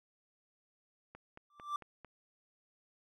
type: click train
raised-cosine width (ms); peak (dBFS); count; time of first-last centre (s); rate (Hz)
0.5; -35; 5; 1.15-2.047; 4.46
type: tone with exponential growth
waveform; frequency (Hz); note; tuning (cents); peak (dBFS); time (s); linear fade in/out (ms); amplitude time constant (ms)
triangle; 1174.7; D6; 0; -29; 1.5-1.76; 2; 55
effects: none